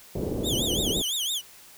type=low-pass noise; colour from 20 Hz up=white; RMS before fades=-29 dBFS; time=0.15-1.02 s; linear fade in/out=5 ms; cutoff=460 Hz; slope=24 dB/octave
type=tone with vibrato; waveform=sawtooth; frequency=3322 Hz; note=G#7; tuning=in tune; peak=-23 dBFS; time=0.43-1.42 s; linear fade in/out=50 ms; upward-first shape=triangle; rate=5.9 Hz; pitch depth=240 cents each way
effects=white hiss -50 dBFS RMS until 1.77 s